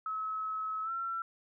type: tone with pitch glide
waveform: sine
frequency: 1289 to 1350.7 Hz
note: E6 to E6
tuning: -39 to +42 cents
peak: -33 dBFS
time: 0.06-1.22 s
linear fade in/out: 2 ms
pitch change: +81 cents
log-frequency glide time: 0.83-0.91 s
effects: none